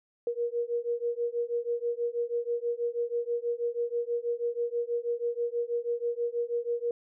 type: beating tone pair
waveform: sine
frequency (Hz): 471.5 / 477.7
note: A#4 / A#4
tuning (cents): +20 / +42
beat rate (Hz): 6.2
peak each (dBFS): -31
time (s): 0.27-6.91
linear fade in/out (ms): 2
effects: none